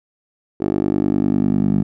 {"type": "tone with band-pass filter sweep", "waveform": "10% pulse", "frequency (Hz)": 49.97, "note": "G1", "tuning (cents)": 34, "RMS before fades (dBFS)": -18, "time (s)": [0.6, 1.83], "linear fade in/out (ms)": 10, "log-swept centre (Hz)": [380, 200], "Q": 2.6, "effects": []}